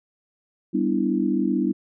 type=chord; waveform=sine; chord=E minor seventh; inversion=first; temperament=equal; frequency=196 / 246.9 / 293.7 / 329.6 Hz; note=G3 / B3 / D4 / E4; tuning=0 / 0 / 0 / 0 cents; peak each=-25 dBFS; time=0.73-1.73 s; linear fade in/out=20 ms; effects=none